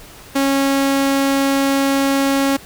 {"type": "tone", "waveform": "sawtooth", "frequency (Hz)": 274.5, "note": "C#4", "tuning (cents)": -17, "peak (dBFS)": -10, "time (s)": [0.35, 2.57], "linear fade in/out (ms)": 10, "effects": ["pink hiss -40 dBFS RMS until 2.65 s"]}